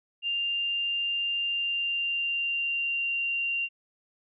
sine tone with pitch glide, 2794 to 2770 Hz, F7 to F7, 0 to -15 cents, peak -26 dBFS, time 0.22-3.69 s, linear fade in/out 50 ms, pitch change -15 cents, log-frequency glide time 1.41-3.12 s, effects none

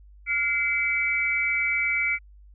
sine tone cluster, 1411 / 2066 / 2294 Hz, F6 / C7 / D7, +17 / -22 / -41 cents, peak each -32 / -26 / -24 dBFS, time 0.26-2.19 s, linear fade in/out 50 ms, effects added 50 Hz sine -47 dBFS peak until 2.54 s

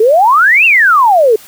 sine exponential two-way sweep, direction up then down, 415.3 to 2794 to 415.3 Hz, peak -4 dBFS, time 0-1.36 s, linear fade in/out 5 ms, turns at 0.65 s, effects white hiss -37 dBFS RMS until 1.47 s

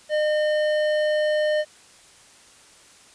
triangle tone with hard clipping, 608 Hz, D#5, 40 cents flat, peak -21 dBFS, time 0.09-1.65 s, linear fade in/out 50 ms, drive 15 dB, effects white hiss -51 dBFS RMS until 3.14 s + resampled to 22050 Hz

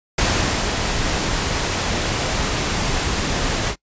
pink noise with ADSR envelope, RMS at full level -17 dBFS, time 0.18-3.76 s, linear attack 5 ms, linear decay 450 ms, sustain -4 dB, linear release 70 ms, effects noise-tail reverb RT60 0.1 s tail -23 dB re dry + resampled to 16000 Hz

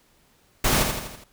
pink noise with echo, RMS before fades -21 dBFS, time 0.64-0.83 s, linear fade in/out 5 ms, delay 82 ms, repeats 5, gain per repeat -5 dB, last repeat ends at 1.24 s, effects pink hiss -61 dBFS RMS until 1.32 s

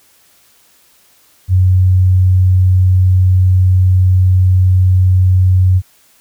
sine tone, 92.5 Hz, F#2, in tune, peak -6 dBFS, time 1.48-5.82 s, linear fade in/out 50 ms, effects white hiss -50 dBFS RMS until 6.2 s

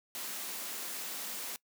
white high-pass noise, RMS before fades -40 dBFS, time 0.15-1.56 s, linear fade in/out 0 ms, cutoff 170 Hz, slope 96 dB/octave, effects noise-tail reverb RT60 0.1 s tail -22 dB re dry

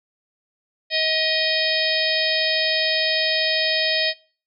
harmonic tone with a mistuned harmonic, 633 Hz, D#5, 30 cents sharp, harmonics 1 / 3 / 4 / 5 / 6 / 7 / 8, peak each -26 / -26 / -26 / -26 / -26 / -26 / -26 dBFS, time 0.9-4.14 s, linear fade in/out 50 ms, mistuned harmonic 4, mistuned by -45 cents, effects noise-tail reverb RT60 0.4 s tail -21 dB re dry

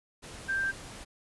sine tone in noise, 1577 Hz, G6, 10 cents sharp, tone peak -27 dBFS, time 0.48-0.72 s, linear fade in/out 20 ms, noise pink, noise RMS -45 dBFS, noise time 0.22-1.05 s, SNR +15 dB, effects resampled to 24000 Hz

